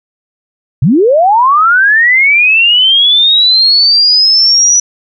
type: linear sweep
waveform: sine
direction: up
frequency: 107.1 to 5920 Hz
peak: -4 dBFS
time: 0.82-4.8 s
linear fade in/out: 5 ms
effects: none